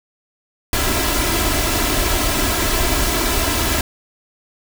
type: noise with comb filter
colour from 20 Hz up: pink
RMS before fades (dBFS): -18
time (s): 0.73-3.81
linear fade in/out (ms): 2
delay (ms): 3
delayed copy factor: +0.65
effects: none